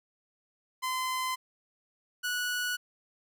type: tone pair in turn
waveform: sawtooth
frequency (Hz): 1028 / 1470.9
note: C6 / F#6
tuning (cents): -31 / -11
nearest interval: tritone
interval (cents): 620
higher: second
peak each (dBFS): -26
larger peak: neither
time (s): 0.82-1.36 / 2.23-2.77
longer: neither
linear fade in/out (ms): 20
effects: none